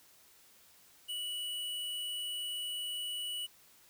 sine tone with hard clipping, 2943 Hz, F#7, 10 cents flat, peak -37 dBFS, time 1.08-3.47 s, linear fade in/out 20 ms, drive 18 dB, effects white hiss -62 dBFS RMS until 3.89 s

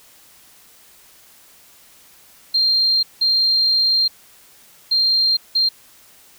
triangle tone bursts at uneven times, 4186 Hz, C8, in tune, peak -10 dBFS, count 4, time 2.54-3.03 / 3.21-4.08 / 4.91-5.37 / 5.55-5.69 s, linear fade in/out 10 ms, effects tanh soft clip ceiling -12 dBFS + white hiss -49 dBFS RMS until 6.38 s

